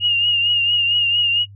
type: tone with vibrato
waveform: sine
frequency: 2837 Hz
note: F7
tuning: 27 cents sharp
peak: -14 dBFS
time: 0-1.46 s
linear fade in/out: 50 ms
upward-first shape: triangle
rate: 4.4 Hz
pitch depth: 50 cents each way
effects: noise-tail reverb RT60 0.1 s tail -21 dB re dry + added 100 Hz sine -38 dBFS peak until 1.55 s